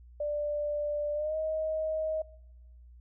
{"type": "tone with pitch glide", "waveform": "sine", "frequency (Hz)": [590, 628.7], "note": ["D5", "D#5"], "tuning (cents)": [8, 18], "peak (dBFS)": -29, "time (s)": [0.2, 2.22], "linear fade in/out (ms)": 5, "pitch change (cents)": 110, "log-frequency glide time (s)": [1.14, 1.36], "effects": ["noise-tail reverb RT60 1.0 s tail -24 dB re dry", "added 60 Hz sine -50 dBFS peak until 3 s"]}